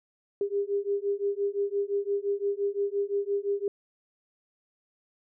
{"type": "beating tone pair", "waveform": "sine", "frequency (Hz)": [399.6, 405.4], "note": ["G4", "G#4"], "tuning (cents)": [33, -42], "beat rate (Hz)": 5.8, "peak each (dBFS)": -29, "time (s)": [0.41, 3.68], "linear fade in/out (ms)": 2, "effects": []}